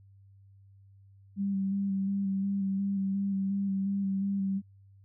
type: tone with vibrato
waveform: sine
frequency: 196 Hz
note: G3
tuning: in tune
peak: -27 dBFS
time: 1.36-4.62 s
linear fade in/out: 50 ms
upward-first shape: square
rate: 2.8 Hz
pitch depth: 19 cents each way
effects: added 98 Hz sine -54 dBFS peak until 5.04 s